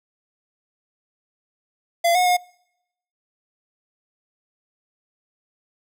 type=tone with pitch steps; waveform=square; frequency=683 / 726 / 718 Hz; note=F5 / F#5 / F5; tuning=-39 / -33 / +48 cents; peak=-16 dBFS; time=2.04-2.37 s; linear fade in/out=10 ms; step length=110 ms; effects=noise-tail reverb RT60 0.8 s tail -26 dB re dry